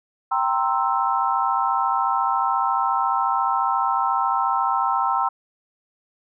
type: chord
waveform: sine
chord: C dominant seventh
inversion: second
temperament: equal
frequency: 784 / 932.3 / 1046.5 / 1318.5 Hz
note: G5 / Bb5 / C6 / E6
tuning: 0 / 0 / 0 / 0 cents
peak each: -24 dBFS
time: 0.31-5.29 s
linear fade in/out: 10 ms
effects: none